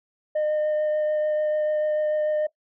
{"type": "tone with vibrato", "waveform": "sine", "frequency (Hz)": 609, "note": "D#5", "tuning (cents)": -37, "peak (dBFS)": -18, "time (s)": [0.35, 2.47], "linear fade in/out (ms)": 10, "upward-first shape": "triangle", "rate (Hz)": 6.8, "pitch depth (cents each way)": 11, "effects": ["noise-tail reverb RT60 0.1 s tail -19 dB re dry", "tanh soft clip ceiling -20 dBFS"]}